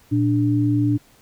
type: tone pair together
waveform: sine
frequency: 116.54 / 293.7 Hz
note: A#2 / D4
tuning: 0 / 0 cents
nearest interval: octave + major third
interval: 1600 cents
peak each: -19 / -18 dBFS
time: 0.11-0.98 s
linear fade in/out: 20 ms
effects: pink hiss -54 dBFS RMS until 1.21 s